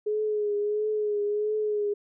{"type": "tone with vibrato", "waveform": "sine", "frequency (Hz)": 420, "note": "G#4", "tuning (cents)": 19, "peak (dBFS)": -24, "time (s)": [0.06, 1.94], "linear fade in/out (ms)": 10, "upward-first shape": "triangle", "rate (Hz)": 1.5, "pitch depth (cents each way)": 43, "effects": []}